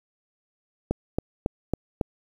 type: click train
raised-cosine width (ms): 2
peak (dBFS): -10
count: 5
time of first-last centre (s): 0.91-2.012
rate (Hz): 3.63
effects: 8-bit